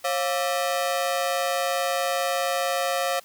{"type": "ring-modulated tone", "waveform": "sawtooth", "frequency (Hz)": 622.3, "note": "D#5", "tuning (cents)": 0, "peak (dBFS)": -16, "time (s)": [0.04, 3.2], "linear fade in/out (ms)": 10, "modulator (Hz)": 80, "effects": ["white hiss -53 dBFS RMS until 3.24 s"]}